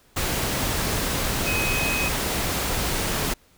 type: tone in noise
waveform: sine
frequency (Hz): 2526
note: D#7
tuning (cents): +26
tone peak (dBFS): -25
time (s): 1.46-2.09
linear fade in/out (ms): 10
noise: pink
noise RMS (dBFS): -25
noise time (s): 0.16-3.34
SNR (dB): -3
effects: pink hiss -58 dBFS RMS until 3.57 s